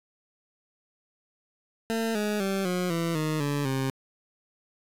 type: tone with pitch steps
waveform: 20% pulse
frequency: 225.9 / 209.6 / 194.4 / 180.34 / 167.29 / 155.19 / 143.96 / 133.55 Hz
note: A3 / G#3 / G3 / F#3 / E3 / D#3 / D3 / C3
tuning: +46 / +16 / -14 / -44 / +26 / -4 / -34 / +36 cents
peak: -21 dBFS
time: 1.9-3.9 s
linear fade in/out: 0 ms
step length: 250 ms
effects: resampled to 32000 Hz + 8-bit